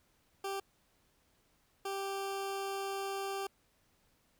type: tone bursts at uneven times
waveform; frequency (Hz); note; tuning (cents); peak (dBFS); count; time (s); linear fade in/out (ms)
20% pulse; 392; G4; 0; -31; 2; 0.44-0.6 / 1.85-3.47; 5
effects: pink hiss -72 dBFS RMS until 4.39 s